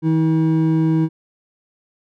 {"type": "tone pair together", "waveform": "triangle", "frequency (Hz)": [160, 320], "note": ["D#3", "D#4"], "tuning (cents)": [49, 49], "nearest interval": "octave", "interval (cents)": 1200, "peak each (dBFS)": [-14, -15], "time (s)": [0.02, 1.09], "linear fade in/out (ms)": 50, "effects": []}